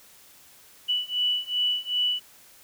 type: beating tone pair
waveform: sine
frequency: 2960 / 2962.6 Hz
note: F#7 / F#7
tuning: 0 / +2 cents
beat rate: 2.6 Hz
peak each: -27 / -26 dBFS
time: 0.88-2.2 s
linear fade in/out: 20 ms
effects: white hiss -53 dBFS RMS until 2.63 s